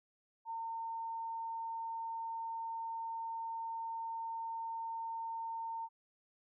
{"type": "tone", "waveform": "sine", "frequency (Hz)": 910, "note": "A#5", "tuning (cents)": -42, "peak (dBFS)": -38, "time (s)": [0.45, 5.89], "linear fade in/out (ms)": 50, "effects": []}